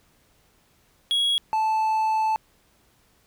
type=tone pair in turn; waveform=triangle; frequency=3322 / 875.8 Hz; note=G#7 / A5; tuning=0 / -8 cents; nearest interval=octave + major seventh; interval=2308 cents; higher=first; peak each=-18 dBFS; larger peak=neither; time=1.11-1.38 / 1.53-2.36 s; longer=second; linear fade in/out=0 ms; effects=pink hiss -62 dBFS RMS until 3.26 s